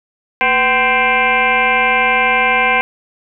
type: tone with frequency modulation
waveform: sine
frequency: 1568 Hz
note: G6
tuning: in tune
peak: -10 dBFS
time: 0.41-2.81 s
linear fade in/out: 0 ms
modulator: 268 Hz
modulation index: 3.8
effects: none